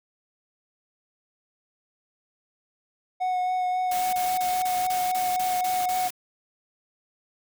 triangle tone with vibrato, 734 Hz, F#5, 14 cents flat, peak -21 dBFS, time 3.2-6.09 s, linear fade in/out 20 ms, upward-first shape sine, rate 3.7 Hz, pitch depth 13 cents each way
white noise bursts, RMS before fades -34 dBFS, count 9, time 3.91-6.106 s, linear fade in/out 5 ms, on 220 ms, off 27 ms
effects none

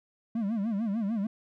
triangle tone with vibrato, 213.8 Hz, A3, 49 cents flat, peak -25 dBFS, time 0.35-1.27 s, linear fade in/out 5 ms, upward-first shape sine, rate 6.7 Hz, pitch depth 170 cents each way, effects none

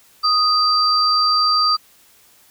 sine tone pair together, 1244.5 / 4692 Hz, D#6 / D8, 0 / -2 cents, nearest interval octave + major seventh, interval 2298 cents, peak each -16 dBFS, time 0.23-1.77 s, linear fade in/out 20 ms, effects white hiss -52 dBFS RMS until 2.5 s

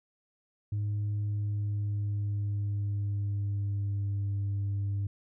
sine tone with pitch glide, 103.7 to 99.99 Hz, G#2 to G2, -2 to +35 cents, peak -26 dBFS, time 0.72-5.07 s, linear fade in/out 5 ms, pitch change -63 cents, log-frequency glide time 1.2-4.33 s, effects tanh soft clip ceiling -27 dBFS

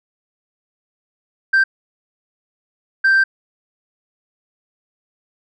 sine tone bursts at uneven times, 1568 Hz, G6, in tune, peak -8 dBFS, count 2, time 1.53-1.64 / 3.04-3.24 s, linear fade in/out 10 ms, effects tanh soft clip ceiling -9 dBFS

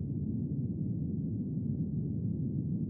pink band-pass noise, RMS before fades -34 dBFS, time 0-2.89 s, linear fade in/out 0 ms, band 110 to 240 Hz, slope 24 dB/octave, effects none

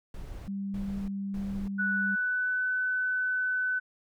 brown noise bursts, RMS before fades -40 dBFS, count 3, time 0.14-1.68 s, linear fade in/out 2 ms, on 340 ms, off 260 ms
sine tone, 197.4 Hz, G3, 12 cents sharp, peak -31 dBFS, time 0.47-2.16 s, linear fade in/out 20 ms
sine tone with pitch glide, 1480 to 1505.9 Hz, F#6 to F#6, 0 to +30 cents, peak -26 dBFS, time 1.78-3.8 s, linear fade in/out 20 ms, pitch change +30 cents, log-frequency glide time 1.91-2.67 s
effects none

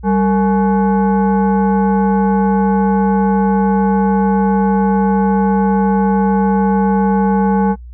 sine tone with frequency modulation, 194.8 Hz, G3, 11 cents flat, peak -10 dBFS, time 0.03-7.76 s, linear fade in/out 50 ms, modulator 652 Hz, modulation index 0.91, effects noise-tail reverb RT60 0.1 s tail -24 dB re dry + added 60 Hz sine -30 dBFS peak until 7.93 s

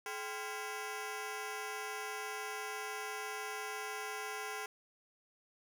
15% pulse ring-modulated tone, 606 Hz, D#5, 46 cents flat, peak -30 dBFS, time 0.06-4.66 s, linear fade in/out 2 ms, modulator 180 Hz, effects none

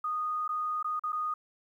sine tone with dropouts, 1236 Hz, D#6, 12 cents flat, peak -29 dBFS, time 0.04-1.34 s, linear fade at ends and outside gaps 5 ms, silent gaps 0.479-0.49 / 0.828-0.844 / 0.995-1.036 / 1.122-1.128 s, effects 11-bit

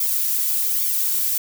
violet noise with flanger, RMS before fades -21 dBFS, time 0-1.38 s, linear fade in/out 5 ms, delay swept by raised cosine 0.88 to 3.08 ms, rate 1.2 Hz, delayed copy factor +1, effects none

